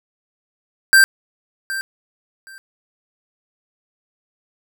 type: tone with echo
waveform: square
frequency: 1572 Hz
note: G6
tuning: 4 cents sharp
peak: -8 dBFS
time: 0.93-1.04 s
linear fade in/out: 0 ms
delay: 770 ms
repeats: 2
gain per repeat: -15 dB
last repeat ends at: 2.58 s
effects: none